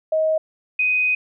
sine tone pair in turn, 631 / 2501 Hz, D#5 / D#7, +24 / +8 cents, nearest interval 2 octaves, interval 2384 cents, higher second, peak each -16 dBFS, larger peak neither, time 0.12-0.38 / 0.79-1.15 s, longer second, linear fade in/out 5 ms, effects none

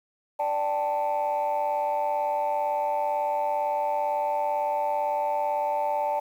sine chord, D suspended fourth, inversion none, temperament just, 587.3 / 783.1 / 881 Hz, D5 / G5 / A5, 0 / -2 / +2 cents, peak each -27 / -29 / -25 dBFS, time 0.39-6.2 s, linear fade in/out 10 ms, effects tanh soft clip ceiling -19 dBFS + 9-bit

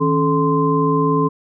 sine tone cluster, 159.2 / 276.1 / 433.6 / 1040 Hz, D#3 / C#4 / A4 / C6, +40 / -7 / -25 / -11 cents, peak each -19 dBFS, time 0-1.29 s, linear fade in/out 20 ms, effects none

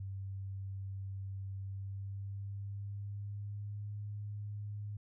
sine tone with pitch glide, 97.1 to 103.47 Hz, G2 to G#2, -16 to -6 cents, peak -39 dBFS, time 0-4.97 s, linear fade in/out 5 ms, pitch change +110 cents, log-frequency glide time 1.6-3.91 s, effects none

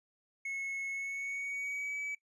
triangle tone with pitch glide, 2187 to 2288 Hz, C#7 to D7, -24 to -46 cents, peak -34 dBFS, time 0.45-2.15 s, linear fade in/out 5 ms, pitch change +78 cents, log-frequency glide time 0.9-1.99 s, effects noise-tail reverb RT60 0.1 s tail -18 dB re dry + resampled to 24000 Hz

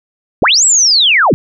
sine linear two-way sweep, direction up then down, 82.41 to 7902 to 82.41 Hz, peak -6 dBFS, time 0.42-1.34 s, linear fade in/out 0 ms, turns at 0.65 s, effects none

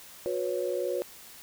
sine chord, F# suspended fourth, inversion none, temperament equal with one note detuned, 363.4 / 493.9 / 554.4 Hz, F#4 / B4 / C#5, -31 / 0 / 0 cents, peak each -32 dBFS, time 0.26-1.02 s, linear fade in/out 0 ms, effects white hiss -49 dBFS RMS until 1.42 s

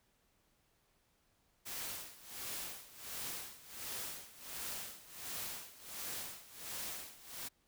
white noise with tremolo, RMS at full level -42 dBFS, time 1.65-7.49 s, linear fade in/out 20 ms, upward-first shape sine, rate 1.4 Hz, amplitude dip 85%, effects pink hiss -75 dBFS RMS until 7.67 s

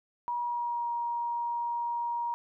sine tone with pitch glide, 960 to 946.2 Hz, B5 to A#5, -49 to +26 cents, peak -29 dBFS, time 0.28-2.34 s, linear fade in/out 0 ms, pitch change -25 cents, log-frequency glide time 0.41-0.89 s, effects none

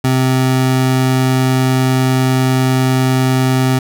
25% pulse tone, 130 Hz, C3, 11 cents flat, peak -7 dBFS, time 0.04-3.79 s, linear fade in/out 5 ms, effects none

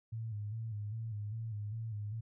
sine tone with vibrato, 108.4 Hz, A2, 25 cents flat, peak -37 dBFS, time 0.12-2.21 s, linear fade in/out 10 ms, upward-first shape square, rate 2.5 Hz, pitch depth 70 cents each way, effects none

